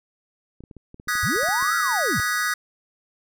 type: clicks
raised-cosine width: 3 ms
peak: -29 dBFS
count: 12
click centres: 0.606 / 0.638 / 0.712 / 0.767 / 0.944 / 0.999 / 1.074 / 1.154 / 1.362 / 1.432 / 1.487 / 1.626 s
type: chord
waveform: square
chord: G# minor seventh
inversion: second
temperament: equal with one note detuned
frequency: 1244.5 / 1480 / 1661.2 / 1945 Hz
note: D#6 / F#6 / G#6 / B6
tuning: 0 / 0 / 0 / -27 cents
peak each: -28 dBFS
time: 1.08-2.54 s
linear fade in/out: 5 ms
type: linear two-way sweep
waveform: sine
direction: up then down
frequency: 69.3 to 1423 to 69.3 Hz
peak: -24 dBFS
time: 1.23-2.2 s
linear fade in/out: 0 ms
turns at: 1.76 s
effects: none